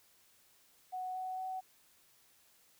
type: tone with pitch steps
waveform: sine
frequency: 740 / 745.6 / 751.2 Hz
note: F#5 / F#5 / F#5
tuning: 0 / +13 / +26 cents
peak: -37 dBFS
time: 0.92-1.61 s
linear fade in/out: 20 ms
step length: 230 ms
effects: white hiss -67 dBFS RMS until 2.79 s